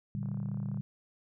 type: chord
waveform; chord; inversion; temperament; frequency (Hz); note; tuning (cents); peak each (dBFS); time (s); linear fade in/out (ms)
sine; G minor; first; just; 117.6 / 147 / 196; Bb2 / D3 / G3; +16 / +2 / 0; -37; 0.15-0.81; 0
type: click train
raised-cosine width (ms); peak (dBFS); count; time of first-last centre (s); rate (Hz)
1; -39; 20; 0.23-0.773; 35
effects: none